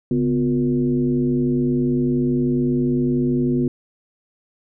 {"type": "tone with frequency modulation", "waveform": "sine", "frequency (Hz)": 249.5, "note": "B3", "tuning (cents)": 18, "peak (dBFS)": -16, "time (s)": [0.11, 3.68], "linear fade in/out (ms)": 2, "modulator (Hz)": 108, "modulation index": 1, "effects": []}